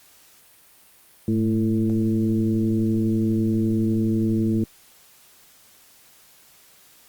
sine tone with frequency modulation, 220 Hz, A3, in tune, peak -18 dBFS, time 1.28-4.64 s, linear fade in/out 2 ms, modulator 113 Hz, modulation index 1.1, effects white hiss -53 dBFS RMS until 7.08 s + Opus 48 kbps

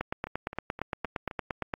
two click trains, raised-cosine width 0.5 ms, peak -24 / -15 dBFS, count 5 / 16, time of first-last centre 0.27-1.312 / 0.01-1.738 s, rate 3.84 / 8.68 Hz, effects AAC 32 kbps

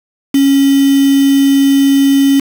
sine tone with quantisation, 275.7 Hz, C#4, 9 cents flat, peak -6 dBFS, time 0.34-2.4 s, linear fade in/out 5 ms, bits 3, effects none

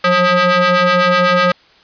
sawtooth ring-modulated tone, 356.4 Hz, F4, 35 cents sharp, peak -3 dBFS, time 0.04-1.52 s, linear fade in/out 5 ms, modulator 895 Hz, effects white hiss -48 dBFS RMS until 1.83 s + resampled to 11025 Hz

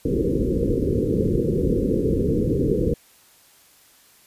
white low-pass noise, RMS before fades -21 dBFS, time 0.05-2.94 s, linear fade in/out 5 ms, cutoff 500 Hz, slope 96 dB/octave, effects white hiss -54 dBFS RMS until 4.26 s + resampled to 32000 Hz

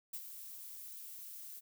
violet noise with ADSR envelope, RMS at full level -41 dBFS, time 0.13-1.61 s, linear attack 8 ms, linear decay 63 ms, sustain -8 dB, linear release 30 ms, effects none

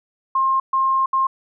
sine tone bursts at uneven times, 1064 Hz, C6, 29 cents sharp, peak -15 dBFS, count 3, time 0.35-0.6 / 0.73-1.06 / 1.13-1.27 s, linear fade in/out 5 ms, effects none

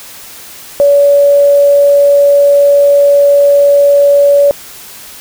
sine tone, 569 Hz, C#5, 45 cents sharp, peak -3 dBFS, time 0.8-4.51 s, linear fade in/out 0 ms, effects white hiss -31 dBFS RMS until 5.2 s

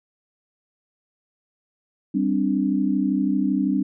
sine chord, G suspended fourth, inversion none, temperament just, 196 / 261.3 / 294 Hz, G3 / C4 / D4, 0 / -2 / +2 cents, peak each -23 dBFS, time 2.14-3.83 s, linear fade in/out 10 ms, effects none

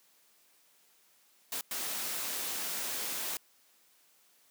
white noise bursts at uneven times, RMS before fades -36 dBFS, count 2, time 1.52-1.61 / 1.71-3.37 s, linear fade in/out 2 ms, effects white hiss -66 dBFS RMS until 4.5 s + high-pass 200 Hz 12 dB/octave

